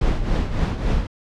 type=noise with tremolo; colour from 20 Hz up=brown; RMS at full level=-17 dBFS; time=0.01-1.07 s; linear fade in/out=5 ms; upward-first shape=triangle; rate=3.6 Hz; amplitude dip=70%; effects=low-pass 5000 Hz 12 dB/octave